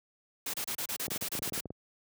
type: noise bursts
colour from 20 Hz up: white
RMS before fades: -35 dBFS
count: 11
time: 0.46-1.607 s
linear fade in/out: 5 ms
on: 77 ms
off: 30 ms
type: clicks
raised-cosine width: 2 ms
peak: -26 dBFS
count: 12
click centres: 1.081 / 1.118 / 1.161 / 1.224 / 1.352 / 1.391 / 1.421 / 1.476 / 1.523 / 1.577 / 1.657 / 1.705 s
effects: high-pass 80 Hz 12 dB/octave